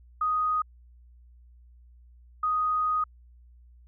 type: tone bursts at uneven times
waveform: sine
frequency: 1246 Hz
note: D#6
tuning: 2 cents sharp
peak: -23 dBFS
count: 2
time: 0.21-0.62 / 2.43-3.04 s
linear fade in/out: 5 ms
effects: added 60 Hz sine -51 dBFS peak until 3.87 s